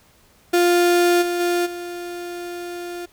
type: tone with level steps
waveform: 35% pulse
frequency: 350.2 Hz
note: F4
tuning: 5 cents sharp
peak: -12 / -19 / -16 / -27 dBFS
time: 0.53-3.06 s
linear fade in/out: 10 ms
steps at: 1.21 / 1.39 / 1.65 s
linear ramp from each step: 20 ms
effects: pink hiss -55 dBFS RMS until 3.12 s